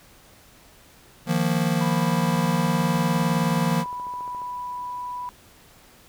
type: chord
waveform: square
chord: Eb suspended second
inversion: none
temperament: just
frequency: 155.56 / 175.01 / 233.3 Hz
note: Eb3 / F3 / Bb3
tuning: 0 / +4 / +2 cents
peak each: -26 / -24 / -27 dBFS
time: 1.26-3.85 s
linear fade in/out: 50 ms
type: tone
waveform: sine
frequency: 987 Hz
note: B5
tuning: 1 cent flat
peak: -29 dBFS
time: 1.81-5.29 s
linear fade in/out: 0 ms
type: click train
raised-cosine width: 1 ms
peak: -29 dBFS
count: 31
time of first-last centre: 2.32-4.418 s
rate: 14.3 Hz
effects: pink hiss -52 dBFS RMS until 6.08 s